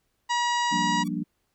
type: harmonic tone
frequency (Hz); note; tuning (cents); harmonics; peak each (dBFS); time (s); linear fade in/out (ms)
960; B5; -49; 1 / 2 / 3 / 4 / 5 / 6 / 7 / 8; -24 / -30 / -34 / -36 / -38 / -40 / -41 / -42; 0.29-1.04; 20
type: chord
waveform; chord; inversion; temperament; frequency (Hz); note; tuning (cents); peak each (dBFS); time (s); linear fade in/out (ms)
sine; G minor seventh; third; equal; 174.61 / 196 / 233.1 / 293.7; F3 / G3 / Bb3 / D4; 0 / 0 / 0 / 0; -32; 0.71-1.24; 20
type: tone with exponential growth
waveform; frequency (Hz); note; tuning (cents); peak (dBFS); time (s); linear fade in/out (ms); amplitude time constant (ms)
5% pulse; 1141; C#6; +50; -29; 1-1.08; 5; 16
effects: pink hiss -74 dBFS RMS until 1.54 s